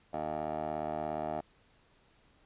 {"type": "tone with band-pass filter", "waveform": "15% pulse", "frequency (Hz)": 77.1, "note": "D#2", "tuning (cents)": -15, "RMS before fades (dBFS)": -36, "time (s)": [0.13, 1.41], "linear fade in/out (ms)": 10, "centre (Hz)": 630, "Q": 3.9, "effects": ["pink hiss -66 dBFS RMS until 2.45 s", "resampled to 8000 Hz"]}